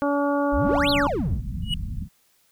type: harmonic tone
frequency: 285.2 Hz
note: C#4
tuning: 49 cents sharp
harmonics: 1 / 2 / 3 / 4 / 5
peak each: -23 / -24 / -29 / -30 / -33 dBFS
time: 0.02-1.07 s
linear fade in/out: 0 ms
type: exponential two-way sweep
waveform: triangle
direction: up then down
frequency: 36.17 to 4506 to 36.17 Hz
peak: -21 dBFS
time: 0.52-1.42 s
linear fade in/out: 20 ms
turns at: 0.9 s
type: low-pass noise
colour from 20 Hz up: pink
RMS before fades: -30 dBFS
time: 0.62-2.09 s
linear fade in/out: 50 ms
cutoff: 220 Hz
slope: 48 dB/octave
type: tone with exponential growth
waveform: triangle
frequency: 2914 Hz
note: F#7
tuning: 27 cents flat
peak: -18 dBFS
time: 1.62-1.74 s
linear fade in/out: 2 ms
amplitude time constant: 26 ms
effects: white hiss -63 dBFS RMS until 2.51 s